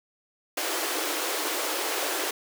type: high-pass noise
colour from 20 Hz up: pink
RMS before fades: -29 dBFS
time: 0.57-2.31 s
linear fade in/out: 5 ms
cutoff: 300 Hz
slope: 96 dB/octave
effects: none